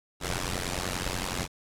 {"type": "noise with amplitude modulation", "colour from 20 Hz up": "pink", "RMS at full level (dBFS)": -27, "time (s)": [0.2, 1.48], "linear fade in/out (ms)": 50, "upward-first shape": "sine", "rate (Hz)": 90.4, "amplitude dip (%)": 100, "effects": ["low-pass 10000 Hz 12 dB/octave"]}